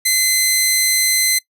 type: tone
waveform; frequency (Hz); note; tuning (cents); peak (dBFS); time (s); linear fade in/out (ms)
10% pulse; 2050; C7; -36; -4; 0.05-1.39; 10
effects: noise-tail reverb RT60 0.1 s tail -22 dB re dry